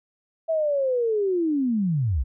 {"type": "linear sweep", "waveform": "sine", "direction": "down", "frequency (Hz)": [659.3, 53.3], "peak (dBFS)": -20, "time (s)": [0.48, 2.24], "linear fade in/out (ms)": 20, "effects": []}